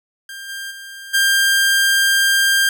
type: tone with level steps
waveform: sawtooth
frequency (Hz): 1594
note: G6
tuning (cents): +28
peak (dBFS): -27 / -23 / -29 / -9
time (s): 0.29-2.69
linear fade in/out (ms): 2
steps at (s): 0.48 / 0.7 / 1.13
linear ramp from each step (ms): 20
effects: none